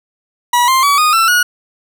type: tone with pitch steps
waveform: 40% pulse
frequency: 969 / 1050.6 / 1139.1 / 1235 / 1339.1 / 1451.9 Hz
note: B5 / C6 / C#6 / D#6 / E6 / F#6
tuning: -33 / +7 / +47 / -13 / +27 / -33 cents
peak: -8 dBFS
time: 0.53-1.43 s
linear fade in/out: 5 ms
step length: 150 ms
effects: none